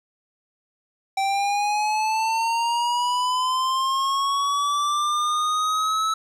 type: linear sweep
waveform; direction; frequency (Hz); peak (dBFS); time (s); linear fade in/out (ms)
square; up; 775 to 1306; -21; 1.17-6.14; 5
effects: low-pass 8000 Hz 12 dB/octave + 10-bit